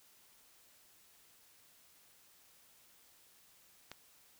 click, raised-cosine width 0.2 ms, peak -28 dBFS, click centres 3.916 s, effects white hiss -65 dBFS RMS until 4.39 s

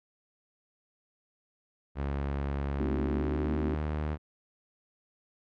sawtooth tone with pitch glide, 70 to 75.9 Hz, C#2 to D#2, +18 to -42 cents, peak -26 dBFS, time 1.95-4.18 s, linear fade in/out 50 ms, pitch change +140 cents, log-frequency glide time 3.04-3.56 s
sine chord, A diminished seventh, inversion none, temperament just, 220 / 264 / 316.8 / 380.2 Hz, A3 / C4 / Eb4 / Gb4, 0 / +16 / +31 / +47 cents, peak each -36 dBFS, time 2.79-3.75 s, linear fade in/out 10 ms
effects low-pass 2000 Hz 12 dB/octave

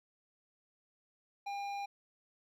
sine tone with hard clipping, 803 Hz, G5, 41 cents sharp, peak -39 dBFS, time 1.46-1.86 s, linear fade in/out 10 ms, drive 11 dB, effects none

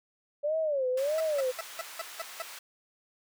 sine tone with vibrato, 569 Hz, C#5, 45 cents sharp, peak -26 dBFS, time 0.43-1.52 s, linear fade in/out 20 ms, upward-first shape sine, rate 1.6 Hz, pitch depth 210 cents each way
pink high-pass noise, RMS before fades -45 dBFS, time 0.97-2.59 s, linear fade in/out 5 ms, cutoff 1100 Hz, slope 12 dB/octave
20% pulse tone bursts, 659.3 Hz, E5, in tune, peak -28 dBFS, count 7, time 1.18-2.421 s, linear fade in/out 2 ms, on 23 ms, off 180 ms
effects none

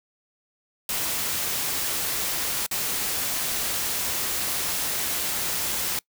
white noise with dropouts, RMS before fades -27 dBFS, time 0.89-5.99 s, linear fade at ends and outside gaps 2 ms, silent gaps 2.664-2.712 s, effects noise-tail reverb RT60 0.1 s tail -24 dB re dry

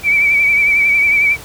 sine tone with vibrato, 2300 Hz, D7, 37 cents flat, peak -9 dBFS, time 0.03-1.37 s, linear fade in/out 50 ms, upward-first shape triangle, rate 11 Hz, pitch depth 51 cents each way, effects pink hiss -34 dBFS RMS until 1.44 s

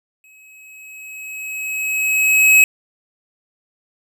square tone with exponential growth, 2559 Hz, D#7, 48 cents sharp, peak -7 dBFS, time 0.24-2.64 s, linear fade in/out 1 ms, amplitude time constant 520 ms, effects none

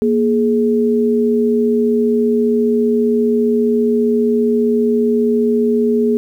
sine tone pair together, 235.8 / 420.9 Hz, A#3 / G#4, +20 / +23 cents, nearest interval minor seventh, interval 1003 cents, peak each -14 dBFS, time 0.02-6.17 s, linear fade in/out 0 ms, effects 8-bit

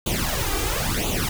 pink noise with flanger, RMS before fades -24 dBFS, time 0.06-1.29 s, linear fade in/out 5 ms, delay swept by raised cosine 0.28 to 2.58 ms, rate 0.98 Hz, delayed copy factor +0.8, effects none

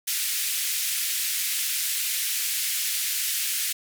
white band-pass noise, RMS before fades -27 dBFS, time 0.07-3.73 s, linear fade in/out 10 ms, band 1900 to 16000 Hz, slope 24 dB/octave, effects none

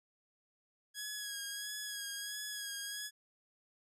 10% pulse tone with vibrato, 1661.2 Hz, G#6, in tune, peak -31 dBFS, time 0.94-3.11 s, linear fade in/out 50 ms, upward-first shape sine, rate 1.5 Hz, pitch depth 34 cents each way, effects none

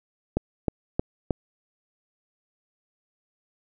click train, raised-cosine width 2 ms, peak -9 dBFS, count 4, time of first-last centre 0.37-1.308 s, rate 3.2 Hz, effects none

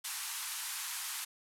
white band-pass noise, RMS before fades -40 dBFS, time 0.04-1.25 s, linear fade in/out 10 ms, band 850 to 13000 Hz, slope 48 dB/octave, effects none

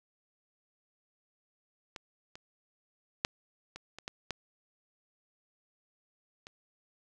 clicks, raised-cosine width 0.2 ms, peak -24 / -29 / -10 / -26 / -27 / -21 / -17 / -29 dBFS, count 8, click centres 1.962 / 2.355 / 3.249 / 3.76 / 3.986 / 4.079 / 4.307 / 6.469 s, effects none

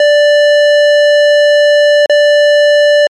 square tone with dropouts, 587.3 Hz, D5, in tune, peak -5 dBFS, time 0-3.07 s, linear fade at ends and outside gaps 2 ms, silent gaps 2.06-2.096 s, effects low-pass 4000 Hz 12 dB/octave + MP3 64 kbps

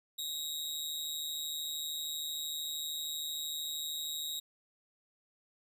sawtooth tone with amplitude modulation, 3786 Hz, A#7, 26 cents sharp, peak -30 dBFS, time 0.18-4.4 s, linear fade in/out 10 ms, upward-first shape sine, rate 153 Hz, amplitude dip 70%, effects none

